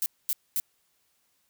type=noise bursts; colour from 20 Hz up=violet; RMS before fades=-27 dBFS; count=3; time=0.02-0.6 s; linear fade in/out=0 ms; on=40 ms; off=230 ms; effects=white hiss -71 dBFS RMS until 1.49 s